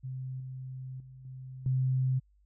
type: tone with level steps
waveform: sine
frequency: 130 Hz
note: C3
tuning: 11 cents flat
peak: -35 / -38 / -47 / -41 / -25 dBFS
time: 0.03-2.2 s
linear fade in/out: 20 ms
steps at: 0.4 / 1 / 1.25 / 1.66 s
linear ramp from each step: 2 ms
effects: added 50 Hz sine -62 dBFS peak until 2.45 s